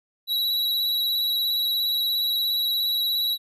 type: tone with vibrato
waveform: square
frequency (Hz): 3904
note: B7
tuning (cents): -21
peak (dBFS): -22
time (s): 0.27-3.38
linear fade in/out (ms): 50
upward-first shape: square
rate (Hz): 17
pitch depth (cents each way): 20
effects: none